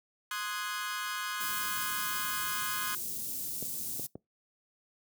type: chord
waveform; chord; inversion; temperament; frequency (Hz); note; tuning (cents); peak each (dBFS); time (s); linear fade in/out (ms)
sawtooth; Ab dominant seventh; first; equal; 1046.5 / 1244.5 / 1480 / 1661.2; C6 / Eb6 / Gb6 / Ab6; 0 / 0 / 0 / 0; -36; 0.31-2.95; 2
type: band-stop noise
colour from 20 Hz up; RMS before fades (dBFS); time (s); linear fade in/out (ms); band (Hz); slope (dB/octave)
white; -37; 1.4-4.07; 10; 280 to 7300; 12
type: clicks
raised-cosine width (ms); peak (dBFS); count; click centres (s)
2; -27; 3; 3.626 / 3.996 / 4.155
effects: noise-tail reverb RT60 0.2 s tail -24 dB re dry + high-pass 100 Hz 12 dB/octave